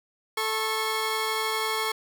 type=tone pair together; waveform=15% pulse; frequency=439.2 / 1092 Hz; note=A4 / C#6; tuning=-3 / -26 cents; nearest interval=octave + major third; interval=1577 cents; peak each=-22 dBFS; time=0.37-1.92 s; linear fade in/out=5 ms; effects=none